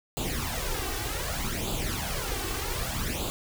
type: noise with flanger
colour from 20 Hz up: pink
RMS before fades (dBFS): -31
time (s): 0.17-3.3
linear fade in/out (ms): 0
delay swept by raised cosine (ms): 0.26 to 2.66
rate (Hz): 0.65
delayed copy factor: +0.7
effects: none